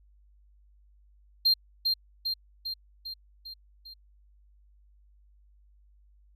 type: tone with echo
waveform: triangle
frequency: 4186 Hz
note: C8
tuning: in tune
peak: -18 dBFS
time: 1.45-1.54 s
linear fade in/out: 10 ms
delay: 400 ms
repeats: 6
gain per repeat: -4 dB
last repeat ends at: 3.94 s
effects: added 50 Hz sine -57 dBFS peak until 6.35 s